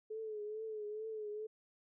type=tone with vibrato; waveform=sine; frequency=430 Hz; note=A4; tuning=40 cents flat; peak=-40 dBFS; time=0.1-1.47 s; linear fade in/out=10 ms; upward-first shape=triangle; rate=2.3 Hz; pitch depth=64 cents each way; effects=none